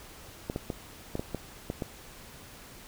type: clicks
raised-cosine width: 2 ms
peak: -18 dBFS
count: 8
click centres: 0.499 / 0.561 / 0.702 / 1.154 / 1.195 / 1.347 / 1.701 / 1.822 s
effects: pink hiss -49 dBFS RMS until 2.87 s